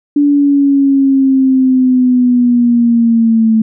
sine linear sweep, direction down, 290.1 to 220 Hz, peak -6 dBFS, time 0.16-3.62 s, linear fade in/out 5 ms, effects none

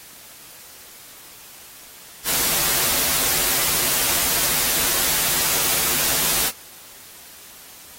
white noise with comb filter, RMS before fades -20 dBFS, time 2.24-6.52 s, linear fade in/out 50 ms, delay 9.7 ms, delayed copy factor -0.65, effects white hiss -43 dBFS RMS until 7.98 s + AAC 48 kbps

